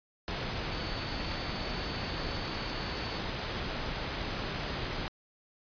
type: tone in noise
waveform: sine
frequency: 4485 Hz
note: C#8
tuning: 19 cents sharp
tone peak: -45 dBFS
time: 0.72-3.18 s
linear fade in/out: 0 ms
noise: pink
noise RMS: -35 dBFS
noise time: 0.28-5.08 s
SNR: -13 dB
effects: resampled to 11025 Hz